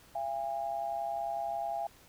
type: tone pair together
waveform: sine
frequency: 680 / 811.2 Hz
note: F5 / G#5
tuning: -46 / -41 cents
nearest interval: minor third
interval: 305 cents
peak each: -35 / -35 dBFS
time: 0.15-1.87 s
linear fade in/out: 5 ms
effects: pink hiss -59 dBFS RMS until 2.08 s